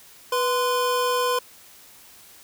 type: tone pair together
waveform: square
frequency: 491.9 / 1031.5 Hz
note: B4 / C6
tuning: -7 / -25 cents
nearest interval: octave + minor second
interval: 1282 cents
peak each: -24 dBFS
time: 0.32-1.39 s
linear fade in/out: 5 ms
effects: white hiss -49 dBFS RMS until 2.43 s